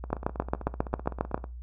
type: two click trains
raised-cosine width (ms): 1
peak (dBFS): -11 / -23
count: 10 / 23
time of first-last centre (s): 0.13-1.345 / 0.04-1.441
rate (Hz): 7.41 / 15.7
effects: noise-tail reverb RT60 0.3 s tail -20 dB re dry + added 60 Hz sine -38 dBFS peak until 1.62 s